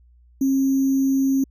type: tone with sample-and-hold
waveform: sine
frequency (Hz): 270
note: C#4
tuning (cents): -45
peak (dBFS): -16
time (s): 0.41-1.44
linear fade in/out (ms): 5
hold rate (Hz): 6300
effects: added 60 Hz sine -50 dBFS peak until 1.5 s